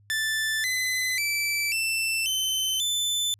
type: tone with pitch steps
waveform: sawtooth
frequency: 1760 / 2022 / 2322 / 2668 / 3064 / 3520 Hz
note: A6 / B6 / D7 / E7 / G7 / A7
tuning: 0 / +40 / -20 / +20 / -40 / 0 cents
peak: -21 dBFS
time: 0.1-3.34 s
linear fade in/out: 0 ms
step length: 540 ms
effects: added 102 Hz sine -55 dBFS peak until 3.39 s + resampled to 32000 Hz